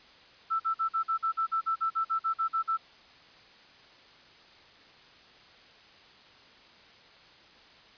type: tone bursts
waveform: sine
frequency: 1326 Hz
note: E6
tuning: 10 cents sharp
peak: -25 dBFS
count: 16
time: 0.5-2.774 s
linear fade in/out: 20 ms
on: 99 ms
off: 46 ms
effects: white hiss -55 dBFS RMS until 7.97 s + resampled to 11025 Hz